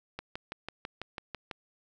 click train, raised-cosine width 0.3 ms, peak -21 dBFS, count 9, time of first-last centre 0.19-1.512 s, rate 6.05 Hz, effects none

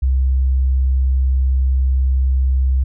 sine tone, 65.41 Hz, C2, in tune, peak -12 dBFS, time 0.02-2.84 s, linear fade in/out 10 ms, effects none

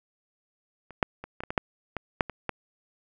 clicks, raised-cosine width 0.5 ms, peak -29 / -6 / -23 / -20 / -20 / -16 / -7 / -16 / -6 / -21 / -13 dBFS, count 11, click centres 0.907 / 1.028 / 1.24 / 1.405 / 1.436 / 1.505 / 1.578 / 1.967 / 2.208 / 2.297 / 2.493 s, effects none

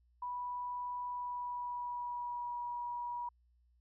sine tone with pitch glide, 983 to 964.4 Hz, B5 to B5, -8 to -41 cents, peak -37 dBFS, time 0.22-3.29 s, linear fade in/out 5 ms, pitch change -33 cents, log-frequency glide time 1.06-2.59 s, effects added 60 Hz sine -67 dBFS peak until 3.8 s

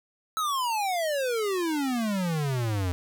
square exponential sweep, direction down, 1319 to 86.6 Hz, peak -26 dBFS, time 0.37-2.92 s, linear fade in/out 0 ms, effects none

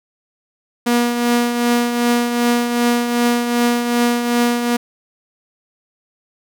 sawtooth tone with tremolo, 239.6 Hz, A#3, 48 cents sharp, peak -8 dBFS, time 0.86-4.77 s, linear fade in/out 10 ms, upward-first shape triangle, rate 2.6 Hz, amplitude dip 55%, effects none

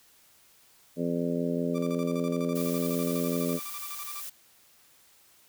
harmonic tone, 85.2 Hz, F2, 42 cents flat, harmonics 2 / 3 / 4 / 5 / 6 / 7, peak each -32 / -30 / -37 / -34 / -37 / -36 dBFS, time 0.96-3.6 s, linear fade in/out 50 ms
sawtooth tone with tremolo, 1174.7 Hz, D6, in tune, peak -36 dBFS, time 1.74-4.23 s, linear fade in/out 20 ms, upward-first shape square, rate 12 Hz, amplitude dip 75%
blue noise, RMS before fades -39 dBFS, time 2.55-4.3 s, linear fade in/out 10 ms
effects white hiss -60 dBFS RMS until 5.48 s

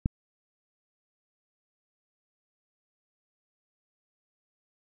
click, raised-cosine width 5 ms, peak -12 dBFS, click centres 0.059 s, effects none

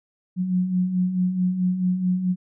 sine beating tone pair, 178.8 / 183.4 Hz, F3 / F#3, +41 / -15 cents, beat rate 4.6 Hz, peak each -28 / -20 dBFS, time 0.36-2.36 s, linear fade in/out 50 ms, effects none

